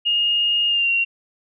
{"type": "tone with pitch glide", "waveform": "sine", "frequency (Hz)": [2846, 2754], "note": ["F7", "F7"], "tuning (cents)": [32, -25], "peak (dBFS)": -16, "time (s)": [0.05, 1.05], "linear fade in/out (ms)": 20, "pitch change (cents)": -57, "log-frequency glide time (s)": [0.67, 0.9], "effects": []}